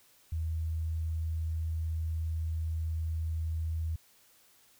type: tone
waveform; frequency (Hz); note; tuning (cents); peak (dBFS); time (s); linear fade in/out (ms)
sine; 80.5; E2; -41; -30; 0.32-3.96; 5
effects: white hiss -63 dBFS RMS until 4.79 s